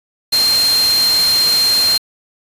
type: tone in noise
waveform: sine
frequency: 4186 Hz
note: C8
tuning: in tune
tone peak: -11 dBFS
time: 0.32-1.98 s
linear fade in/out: 10 ms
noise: white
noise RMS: -20 dBFS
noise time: 0.32-1.98 s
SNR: +6 dB
effects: resampled to 32000 Hz